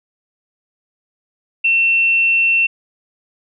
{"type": "tone", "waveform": "sine", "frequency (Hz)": 2700, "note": "E7", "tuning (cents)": 41, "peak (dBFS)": -11, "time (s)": [1.64, 2.67], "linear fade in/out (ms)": 10, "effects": []}